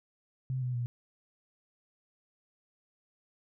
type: tone with pitch steps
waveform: sine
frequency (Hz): 130 / 125.28 / 120.74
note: C3 / B2 / B2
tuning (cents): -11 / +25 / -39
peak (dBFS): -30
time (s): 0.5-0.86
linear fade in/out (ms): 0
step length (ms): 120
effects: none